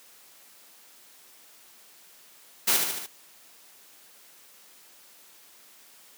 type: noise with echo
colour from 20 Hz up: white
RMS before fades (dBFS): -22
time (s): 2.67-2.77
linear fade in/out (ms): 10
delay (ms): 74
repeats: 4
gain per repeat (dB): -4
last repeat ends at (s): 3.066
effects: white hiss -54 dBFS RMS until 6.17 s + high-pass 200 Hz 12 dB/octave